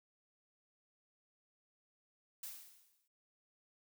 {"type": "noise with exponential decay", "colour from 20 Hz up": "blue", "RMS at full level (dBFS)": -44, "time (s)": [2.43, 3.08], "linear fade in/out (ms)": 5, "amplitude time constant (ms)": 140, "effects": []}